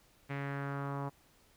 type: tone with low-pass filter sweep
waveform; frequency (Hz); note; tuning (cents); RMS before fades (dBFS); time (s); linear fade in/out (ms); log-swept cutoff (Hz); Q
sawtooth; 140; C#3; +18; -38; 0.29-1.1; 20; 2200 to 1000; 2.8
effects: pink hiss -66 dBFS RMS until 1.56 s